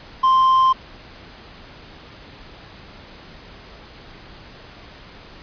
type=tone; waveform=triangle; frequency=1046.5 Hz; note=C6; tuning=in tune; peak=-10 dBFS; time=0.23-0.73 s; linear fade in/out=10 ms; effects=pink hiss -42 dBFS RMS until 5.42 s + resampled to 11025 Hz